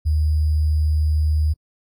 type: tone with sample-and-hold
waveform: sine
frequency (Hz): 76.7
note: D#2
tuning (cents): -24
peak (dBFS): -15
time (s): 0.05-1.54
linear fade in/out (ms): 20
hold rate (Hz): 4900
effects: AAC 48 kbps